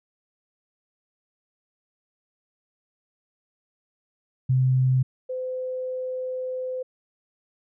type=tone pair in turn; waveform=sine; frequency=129.4 / 511.5 Hz; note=C3 / C5; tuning=-19 / -39 cents; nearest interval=2 octaves; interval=2380 cents; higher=second; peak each=-17 / -27 dBFS; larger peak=first; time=4.49-5.03 / 5.29-6.83 s; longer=second; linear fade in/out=10 ms; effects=none